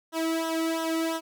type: tone with flanger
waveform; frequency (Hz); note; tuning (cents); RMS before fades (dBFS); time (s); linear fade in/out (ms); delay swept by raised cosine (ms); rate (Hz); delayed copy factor
sawtooth; 325.7; E4; -21; -28; 0.12-1.21; 50; 0.42 to 1.23; 2.9; -0.85
effects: none